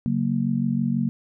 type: chord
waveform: sine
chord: F# major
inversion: second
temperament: just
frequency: 138.75 / 185 / 231.2 Hz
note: C#3 / F#3 / A#3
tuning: +2 / 0 / -14 cents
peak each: -26 / -26 / -23 dBFS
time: 0.06-1.09 s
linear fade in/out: 0 ms
effects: none